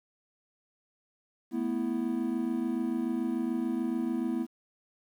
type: chord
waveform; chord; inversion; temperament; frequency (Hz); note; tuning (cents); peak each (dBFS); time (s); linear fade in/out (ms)
triangle; A suspended second; none; equal; 220 / 246.9 / 329.6; A3 / B3 / E4; 0 / 0 / 0; -33 / -29 / -31; 1.51-4.47; 50
effects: 10-bit